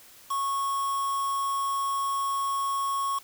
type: tone with quantisation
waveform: triangle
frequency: 1100 Hz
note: C#6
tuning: 14 cents flat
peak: -24 dBFS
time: 0.3-3.19 s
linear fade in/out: 10 ms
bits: 6
effects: white hiss -52 dBFS RMS until 3.23 s